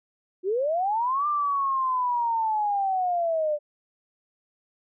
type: linear two-way sweep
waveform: sine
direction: up then down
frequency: 349.2 to 1196 to 585 Hz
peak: -22 dBFS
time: 0.43-3.59 s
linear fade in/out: 50 ms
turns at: 1.27 s
effects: none